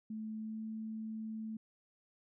sine tone with pitch glide, 217.9 to 219.8 Hz, A3 to A3, -17 to -2 cents, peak -39 dBFS, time 0.1-1.57 s, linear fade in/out 5 ms, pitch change +15 cents, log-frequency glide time 0.37-0.62 s, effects none

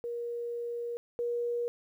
sine tone pair in turn, 473.9 / 476.9 Hz, A#4 / A#4, +28 / +39 cents, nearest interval unison, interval 11 cents, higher second, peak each -33 / -29 dBFS, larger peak second, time 0.04-0.97 / 1.19-1.68 s, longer first, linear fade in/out 0 ms, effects 11-bit

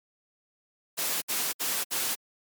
white noise bursts, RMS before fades -29 dBFS, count 4, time 0.97-2.156 s, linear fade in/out 20 ms, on 250 ms, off 62 ms, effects high-pass 200 Hz 12 dB/octave + MP3 96 kbps

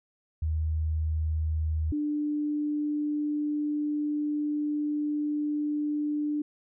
sine tone pair in turn, 78.7 / 297.1 Hz, D#2 / D4, +20 / +20 cents, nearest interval octave + major seventh, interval 2300 cents, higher second, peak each -25 / -26 dBFS, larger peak first, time 0.42-1.92 / 1.92-6.42 s, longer second, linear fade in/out 5 ms, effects none

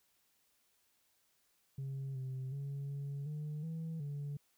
sine tone with pitch steps, 135.8 / 130.8 / 139.9 / 140.8 / 150.6 / 162.3 / 143.8 Hz, C#3 / C3 / C#3 / C#3 / D3 / E3 / D3, -35 / 0 / +16 / +27 / +44 / -27 / -36 cents, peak -36 dBFS, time 1.78-4.37 s, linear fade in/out 5 ms, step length 370 ms, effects tanh soft clip ceiling -37 dBFS + white hiss -75 dBFS RMS until 4.57 s

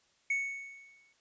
triangle tone with exponential decay, 2217 Hz, C#7, in tune, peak -25 dBFS, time 0.3-1.13 s, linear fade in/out 5 ms, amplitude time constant 180 ms, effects white hiss -70 dBFS RMS until 1.2 s + resampled to 16000 Hz

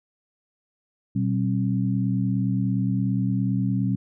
sine tone cluster, 121 / 190.7 / 267.9 Hz, B2 / G3 / C4, -35 / -47 / +41 cents, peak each -24 / -24 / -28 dBFS, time 1.15-3.96 s, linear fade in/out 10 ms, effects none

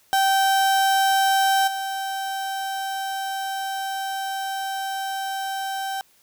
35% pulse tone with level steps, 777 Hz, G5, 16 cents flat, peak -15 / -24 dBFS, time 0.13-6.01 s, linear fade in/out 0 ms, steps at 1.67 s, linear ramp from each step 10 ms, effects white hiss -59 dBFS RMS until 6.22 s

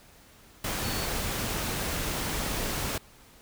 sine tone in noise, 4435 Hz, C#8, in tune, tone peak -39 dBFS, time 0.84-1.06 s, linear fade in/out 5 ms, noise pink, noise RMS -31 dBFS, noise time 0.64-2.98 s, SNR -11 dB, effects pink hiss -55 dBFS RMS until 3.41 s

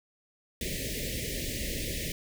pink band-stop noise, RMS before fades -34 dBFS, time 0.61-2.12 s, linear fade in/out 2 ms, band 610 to 1800 Hz, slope 96 dB/octave, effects none

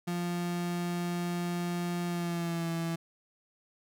35% pulse tone with pitch glide, 174.6 to 166.43 Hz, F3 to E3, 0 to +17 cents, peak -29 dBFS, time 0.07-2.96 s, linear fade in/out 10 ms, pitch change -83 cents, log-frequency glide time 2.06-2.7 s, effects none

